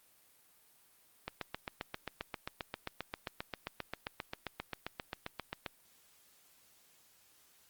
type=click train; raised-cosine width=0.3 ms; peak=-21 dBFS; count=34; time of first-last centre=1.28-5.662 s; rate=7.53 Hz; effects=white hiss -66 dBFS RMS until 7.69 s + Opus 32 kbps